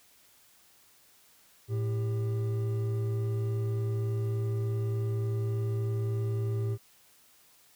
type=tone pair together; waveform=triangle; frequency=111.3 / 397.3 Hz; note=A2 / G4; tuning=+20 / +23 cents; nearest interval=octave + minor seventh; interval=2203 cents; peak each=-26 / -36 dBFS; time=1.68-6.78 s; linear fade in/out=50 ms; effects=white hiss -61 dBFS RMS until 7.75 s